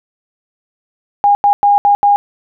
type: tone bursts at uneven times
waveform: sine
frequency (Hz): 814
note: G#5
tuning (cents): -35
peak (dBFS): -6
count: 5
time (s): 1.24-1.35 / 1.44-1.53 / 1.63-1.78 / 1.85-1.95 / 2.03-2.16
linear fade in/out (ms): 0
effects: none